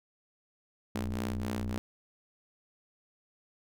sawtooth ring-modulated tone, 61.1 Hz, B1, 18 cents flat, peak -25 dBFS, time 0.95-1.78 s, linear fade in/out 0 ms, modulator 151 Hz, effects none

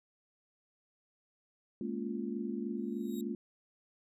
sine chord, Bb minor seventh, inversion third, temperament just, 209.8 / 233.1 / 279.7 / 349.6 Hz, Ab3 / Bb3 / Db4 / F4, +18 / 0 / +16 / +2 cents, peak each -39 / -39 / -42 / -41 dBFS, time 1.81-3.35 s, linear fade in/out 2 ms
5% pulse tone with exponential growth, 3796 Hz, A#7, 31 cents sharp, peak -39 dBFS, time 2.77-3.21 s, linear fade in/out 2 ms, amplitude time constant 95 ms
effects resampled to 32000 Hz

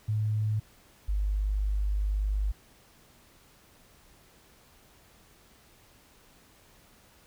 sine tone pair in turn, 107.3 / 50.64 Hz, A2 / G#1, -43 / -43 cents, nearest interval octave + minor second, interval 1300 cents, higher first, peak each -25 / -25 dBFS, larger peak neither, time 0.08-0.6 / 1.08-2.52 s, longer second, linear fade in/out 10 ms, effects pink hiss -59 dBFS RMS until 7.26 s

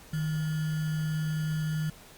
sine tone with sample-and-hold, 155.56 Hz, D#3, in tune, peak -27 dBFS, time 0.13-1.9 s, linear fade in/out 5 ms, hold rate 1575 Hz, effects pink hiss -52 dBFS RMS until 2.17 s + Opus 48 kbps

